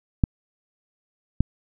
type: clicks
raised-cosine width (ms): 5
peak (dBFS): -5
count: 2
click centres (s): 0.238 / 1.406
effects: none